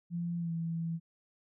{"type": "tone with pitch glide", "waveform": "sine", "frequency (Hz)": [171.6, 165.66], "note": ["F3", "E3"], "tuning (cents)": [-30, 9], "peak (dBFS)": -32, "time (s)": [0.1, 1], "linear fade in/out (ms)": 50, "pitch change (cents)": -61, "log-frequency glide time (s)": [0.38, 0.52], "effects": []}